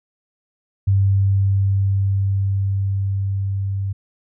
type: tone with level ramp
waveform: sine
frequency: 98 Hz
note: G2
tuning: in tune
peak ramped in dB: -12 to -20 dBFS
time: 0.87-3.93 s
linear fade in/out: 10 ms
effects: none